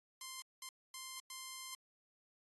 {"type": "tone bursts at uneven times", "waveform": "5% pulse", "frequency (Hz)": 1046.5, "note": "C6", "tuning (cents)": 0, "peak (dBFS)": -34, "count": 4, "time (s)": [[0.21, 0.42], [0.62, 0.69], [0.94, 1.2], [1.3, 1.75]], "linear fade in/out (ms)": 2, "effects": ["AAC 32 kbps"]}